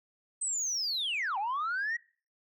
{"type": "linear two-way sweep", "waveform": "sine", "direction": "down then up", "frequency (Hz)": [8300, 762, 1927], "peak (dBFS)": -28, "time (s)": [0.41, 1.97], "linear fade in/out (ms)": 10, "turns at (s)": 1.38, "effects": ["noise-tail reverb RT60 0.4 s tail -23 dB re dry", "tanh soft clip ceiling -27 dBFS"]}